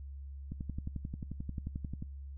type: click train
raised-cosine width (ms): 5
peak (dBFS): -26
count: 18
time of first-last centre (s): 0.52-2.024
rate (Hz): 11.3
effects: noise-tail reverb RT60 0.4 s tail -26 dB re dry + added 69 Hz sine -42 dBFS peak until 2.37 s